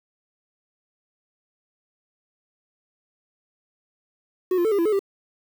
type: tone with pitch steps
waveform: triangle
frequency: 368 / 347.9 / 441.7 / 402.5 / 337 / 430.3 / 393.8 Hz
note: F#4 / F4 / A4 / G4 / E4 / A4 / G4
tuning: -9 / -7 / +7 / +46 / +38 / -39 / +8 cents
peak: -16 dBFS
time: 4.51-4.993 s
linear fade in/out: 5 ms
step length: 69 ms
effects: 7-bit